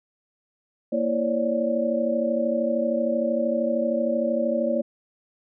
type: tone cluster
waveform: sine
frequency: 233.7 / 330.7 / 548 / 581 Hz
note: A#3 / E4 / C#5 / D5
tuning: +5 / +6 / -20 / -19 cents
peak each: -26 / -31 / -26 / -25 dBFS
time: 0.92-4.82 s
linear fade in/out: 10 ms
effects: none